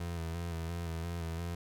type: tone with vibrato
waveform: 30% pulse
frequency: 84 Hz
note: E2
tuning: 33 cents sharp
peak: -33 dBFS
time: 0-1.55 s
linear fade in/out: 5 ms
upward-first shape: square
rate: 2.9 Hz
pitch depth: 35 cents each way
effects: none